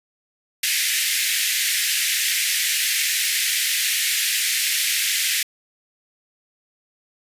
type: high-pass noise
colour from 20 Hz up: pink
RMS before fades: -21 dBFS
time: 0.63-5.43 s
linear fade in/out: 5 ms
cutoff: 1800 Hz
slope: 48 dB/octave
effects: resampled to 32000 Hz